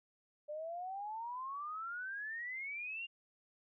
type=exponential sweep; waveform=sine; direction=up; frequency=587.3 to 2823 Hz; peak=-40 dBFS; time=0.48-3.07 s; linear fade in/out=20 ms; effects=none